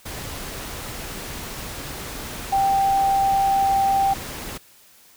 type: tone in noise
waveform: sine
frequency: 784 Hz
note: G5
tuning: in tune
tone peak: -16 dBFS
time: 2.52-4.14 s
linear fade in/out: 10 ms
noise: pink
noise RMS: -33 dBFS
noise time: 0.05-4.58 s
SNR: +14 dB
effects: white hiss -52 dBFS RMS until 5.16 s